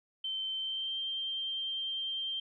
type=tone with pitch glide; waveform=sine; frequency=3101 to 3155 Hz; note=G7 to G7; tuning=-19 to +10 cents; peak=-33 dBFS; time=0.24-2.4 s; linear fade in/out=5 ms; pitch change=+29 cents; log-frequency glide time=0.56-0.99 s; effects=none